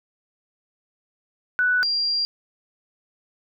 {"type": "tone pair in turn", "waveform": "sine", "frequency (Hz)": [1485, 4764], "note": ["F#6", "D8"], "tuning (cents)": [6, 24], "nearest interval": "octave + minor sixth", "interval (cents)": 2018, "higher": "second", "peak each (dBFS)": [-17, -20], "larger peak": "first", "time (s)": [[1.59, 1.83], [1.83, 2.25]], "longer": "second", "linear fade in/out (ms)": 0, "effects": []}